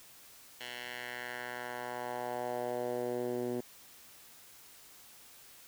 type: tone with band-pass filter sweep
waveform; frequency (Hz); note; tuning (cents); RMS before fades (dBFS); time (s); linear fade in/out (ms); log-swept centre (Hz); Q
10% pulse; 122.6; B2; -12; -38; 0.6-3.61; 10; 2900 to 310; 1.7
effects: white hiss -56 dBFS RMS until 5.67 s